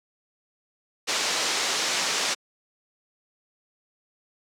white low-pass noise, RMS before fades -26 dBFS, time 1.07-2.35 s, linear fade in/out 20 ms, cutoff 6700 Hz, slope 24 dB/octave, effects high-pass 300 Hz 12 dB/octave

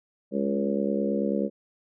harmonic tone with a mistuned harmonic, 69.3 Hz, C#2, in tune, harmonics 3 / 4 / 5 / 6 / 7 / 8, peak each -27 / -32 / -32 / -34 / -31 / -32 dBFS, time 0.31-1.5 s, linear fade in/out 50 ms, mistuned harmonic 3, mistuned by -16 cents, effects none

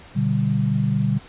sine chord, G major, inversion first, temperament just, 122.5 / 147 / 196 Hz, B2 / D3 / G3, -14 / +2 / 0 cents, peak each -22 dBFS, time 0.15-1.19 s, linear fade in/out 20 ms, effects pink hiss -45 dBFS RMS until 1.28 s + resampled to 8000 Hz

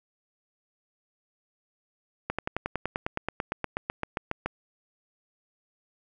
slowing click train, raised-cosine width 0.5 ms, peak -13 dBFS, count 20, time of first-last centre 2.3-4.46 s, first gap 86 ms, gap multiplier 1.03, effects none

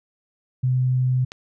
sine tone, 127.7 Hz, C3, 42 cents flat, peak -17 dBFS, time 0.63-1.25 s, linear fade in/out 10 ms
click, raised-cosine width 0.2 ms, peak -18 dBFS, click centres 1.319 s
effects none

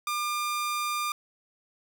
sawtooth tone, 1200 Hz, D6, 37 cents sharp, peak -24 dBFS, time 0.07-1.12 s, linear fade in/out 2 ms, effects none

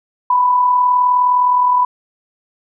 sine tone with amplitude modulation, 992 Hz, B5, 7 cents sharp, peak -8 dBFS, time 0.3-1.85 s, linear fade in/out 5 ms, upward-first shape sine, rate 39.5 Hz, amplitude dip 40%, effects none

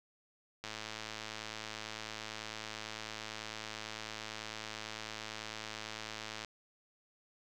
click train, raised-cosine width 0.2 ms, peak -24 dBFS, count 634, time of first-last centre 0.64-6.447 s, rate 109 Hz, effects none

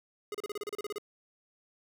square tone bursts, 415.3 Hz, G#4, in tune, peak -35 dBFS, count 12, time 0.32-0.983 s, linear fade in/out 2 ms, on 25 ms, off 33 ms, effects none

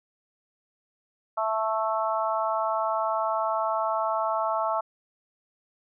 harmonic tone, 220 Hz, A3, in tune, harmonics 3 / 4 / 5 / 6, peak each -28 / -29 / -30 / -31 dBFS, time 1.37-4.81 s, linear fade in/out 10 ms, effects none

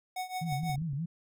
square tone with tremolo, 740 Hz, F#5, in tune, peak -32 dBFS, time 0.16-0.76 s, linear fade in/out 5 ms, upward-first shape triangle, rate 6 Hz, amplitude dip 90%
sine tone with vibrato, 150.7 Hz, D3, 45 cents sharp, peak -31 dBFS, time 0.41-1.06 s, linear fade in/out 10 ms, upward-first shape sine, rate 5.2 Hz, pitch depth 200 cents each way
clicks, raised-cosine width 5 ms, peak -34 dBFS, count 7, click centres 0.525 / 0.634 / 0.697 / 0.745 / 0.781 / 0.819 / 0.933 s
effects none

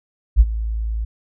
sine tone with ADSR envelope, 55 Hz, A1, in tune, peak -4 dBFS, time 0.36-1.05 s, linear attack 42 ms, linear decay 41 ms, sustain -16 dB, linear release 9 ms, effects none

